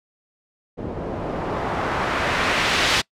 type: noise with low-pass filter sweep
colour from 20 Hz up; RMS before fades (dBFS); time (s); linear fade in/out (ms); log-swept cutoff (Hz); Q
white; -23; 0.77-3.02; 20; 350 to 4000; 0.93
effects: noise-tail reverb RT60 0.1 s tail -24 dB re dry